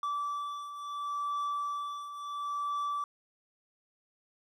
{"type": "beating tone pair", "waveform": "triangle", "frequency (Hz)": [1159, 1159.72], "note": ["D6", "D6"], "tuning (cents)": [-23, -22], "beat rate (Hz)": 0.72, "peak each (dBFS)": [-38, -32], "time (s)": [0.03, 3.04], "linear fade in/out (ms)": 2, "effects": []}